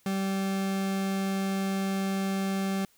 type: tone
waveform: 40% pulse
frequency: 193.8 Hz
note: G3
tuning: 20 cents flat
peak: -26 dBFS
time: 0.06-2.85 s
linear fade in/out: 2 ms
effects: white hiss -64 dBFS RMS until 2.97 s